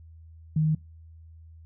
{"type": "tone", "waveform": "sine", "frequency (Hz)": 155.6, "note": "D#3", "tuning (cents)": 0, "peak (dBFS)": -20, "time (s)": [0.56, 0.75], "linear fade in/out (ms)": 5, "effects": ["noise-tail reverb RT60 0.3 s tail -24 dB re dry", "added 81 Hz sine -46 dBFS peak until 1.65 s"]}